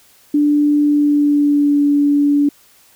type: tone with pitch glide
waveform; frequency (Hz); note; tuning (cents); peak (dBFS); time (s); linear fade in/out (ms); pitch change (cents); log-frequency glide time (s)
sine; 293.7 to 288.2; D4 to D4; 0 to -33; -10; 0.34-2.49; 5; -33; 0.82-1.84
effects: white hiss -50 dBFS RMS until 2.95 s